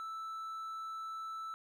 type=tone; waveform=triangle; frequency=1318.5 Hz; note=E6; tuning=in tune; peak=-38 dBFS; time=0-1.54 s; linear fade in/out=0 ms; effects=none